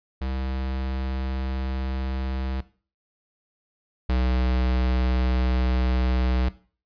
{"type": "tone pair in turn", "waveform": "square", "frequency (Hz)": [65.41, 62.92], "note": ["C2", "B1"], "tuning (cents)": [0, 33], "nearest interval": "minor second", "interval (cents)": 67, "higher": "first", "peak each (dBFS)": [-27, -21], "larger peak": "second", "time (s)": [[0.21, 2.61], [4.09, 6.49]], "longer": "neither", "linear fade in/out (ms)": 5, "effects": ["noise-tail reverb RT60 0.4 s tail -17 dB re dry", "resampled to 11025 Hz"]}